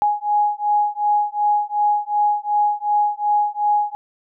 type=beating tone pair; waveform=sine; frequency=830.6 / 833.3 Hz; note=G#5 / G#5; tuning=0 / +6 cents; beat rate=2.7 Hz; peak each=-19 dBFS; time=0.02-3.95 s; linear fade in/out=0 ms; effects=none